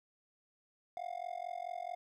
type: tone with amplitude modulation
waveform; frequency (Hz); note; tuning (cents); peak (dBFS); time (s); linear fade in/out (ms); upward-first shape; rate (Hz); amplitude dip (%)
triangle; 709; F5; +26; -33; 0.97-1.95; 0; sine; 44.6; 100
effects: none